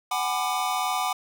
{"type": "chord", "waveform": "square", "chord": "G# half-diminished seventh", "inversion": "third", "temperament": "just", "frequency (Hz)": [747.5, 830.6, 996.7, 1196.1], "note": ["F#5", "G#5", "B5", "D6"], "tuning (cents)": [17, 0, 16, 31], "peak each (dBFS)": [-29, -33, -32, -30], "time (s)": [0.11, 1.13], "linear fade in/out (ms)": 5, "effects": []}